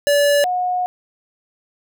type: tone pair in turn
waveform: square / sine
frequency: 576 / 725.7 Hz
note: D5 / F#5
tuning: -34 / -34 cents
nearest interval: major third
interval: 400 cents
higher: second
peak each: -13 / -17 dBFS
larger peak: first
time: 0.07-0.44 / 0.44-0.86 s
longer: second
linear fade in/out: 0 ms
effects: none